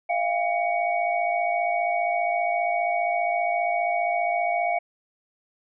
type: tone cluster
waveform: sine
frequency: 643 / 698 / 802 / 2245 Hz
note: E5 / F5 / G5 / C#7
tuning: -43 / -1 / +39 / +21 cents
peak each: -31 / -23 / -32 / -29 dBFS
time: 0.09-4.79 s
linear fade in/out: 10 ms
effects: none